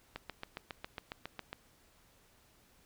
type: click train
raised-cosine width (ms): 0.3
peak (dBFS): -24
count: 11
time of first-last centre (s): 0.16-1.53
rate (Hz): 7.3
effects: pink hiss -66 dBFS RMS until 2.85 s